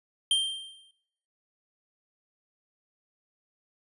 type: tone with exponential decay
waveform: square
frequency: 3162 Hz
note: G7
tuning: 14 cents sharp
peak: -20 dBFS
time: 0.31-0.91 s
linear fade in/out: 2 ms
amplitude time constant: 130 ms
effects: noise-tail reverb RT60 0.9 s tail -22 dB re dry + resampled to 24000 Hz